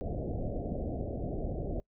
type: low-pass noise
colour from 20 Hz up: pink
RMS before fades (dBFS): -35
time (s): 0.01-1.8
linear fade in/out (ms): 0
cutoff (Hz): 720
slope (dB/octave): 96
effects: noise-tail reverb RT60 0.1 s tail -23 dB re dry